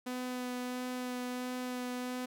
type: tone with vibrato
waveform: sawtooth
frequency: 250 Hz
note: B3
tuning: 21 cents sharp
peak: -32 dBFS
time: 0.06-2.26 s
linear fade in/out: 10 ms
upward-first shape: sine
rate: 1.5 Hz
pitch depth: 11 cents each way
effects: none